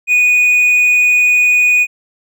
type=tone; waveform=triangle; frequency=2472 Hz; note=D#7; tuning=12 cents flat; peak=-6 dBFS; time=0.07-1.87 s; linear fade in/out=50 ms; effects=none